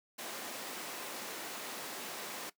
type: high-pass noise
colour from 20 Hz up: pink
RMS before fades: -43 dBFS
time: 0.18-2.5 s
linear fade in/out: 10 ms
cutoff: 310 Hz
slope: 12 dB/octave
effects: noise-tail reverb RT60 0.1 s tail -17 dB re dry + high-pass 150 Hz 12 dB/octave